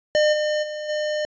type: tone with level steps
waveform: square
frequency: 605 Hz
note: D#5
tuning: 49 cents flat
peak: -16 / -21 / -29 / -23 dBFS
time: 0.15-1.25 s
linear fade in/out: 0 ms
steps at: 0.32 / 0.62 / 0.88 s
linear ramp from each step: 20 ms
effects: resampled to 16000 Hz